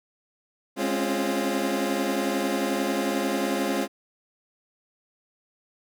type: chord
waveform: 25% pulse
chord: Db major seventh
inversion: second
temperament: equal with one note detuned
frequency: 207.7 / 266 / 277.2 / 349.2 Hz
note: Ab3 / C4 / Db4 / F4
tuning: 0 / +29 / 0 / 0 cents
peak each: -26 dBFS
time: 0.76-3.88 s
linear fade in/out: 50 ms
effects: none